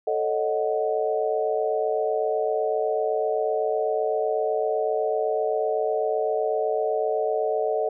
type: chord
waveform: sine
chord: D# half-diminished seventh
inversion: second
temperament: equal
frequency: 440 / 554.4 / 622.3 / 740 Hz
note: A4 / C#5 / D#5 / F#5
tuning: 0 / 0 / 0 / 0 cents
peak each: -25 / -31 / -26 / -29 dBFS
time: 0.07-7.89 s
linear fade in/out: 5 ms
effects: none